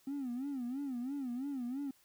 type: tone with vibrato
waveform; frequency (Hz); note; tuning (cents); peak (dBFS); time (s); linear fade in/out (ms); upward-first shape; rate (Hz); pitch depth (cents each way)
triangle; 261.6; C4; 0; -33; 0.07-1.91; 5; sine; 3; 160
effects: tanh soft clip ceiling -32 dBFS + white hiss -68 dBFS RMS until 2.04 s